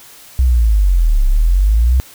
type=linear two-way sweep; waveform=sine; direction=down then up; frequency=65.41 to 32.49 to 65.41 Hz; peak=-8 dBFS; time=0.39-2 s; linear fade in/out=0 ms; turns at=1.26 s; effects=white hiss -40 dBFS RMS until 2.14 s